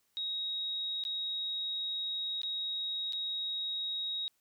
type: tone with dropouts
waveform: sine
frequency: 3787 Hz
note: A#7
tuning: 27 cents sharp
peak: -33 dBFS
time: 0.17-4.28 s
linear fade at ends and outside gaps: 0 ms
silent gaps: 1.038-1.051 / 2.417-2.433 / 3.124-3.132 s
effects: white hiss -75 dBFS RMS until 4.4 s